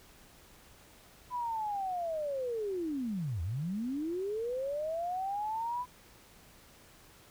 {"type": "linear two-way sweep", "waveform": "sine", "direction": "down then up", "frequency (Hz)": [1004, 77.78, 1004], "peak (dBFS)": -32, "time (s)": [1.3, 5.86], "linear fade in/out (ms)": 50, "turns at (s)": 3.42, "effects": ["pink hiss -58 dBFS RMS until 7.3 s"]}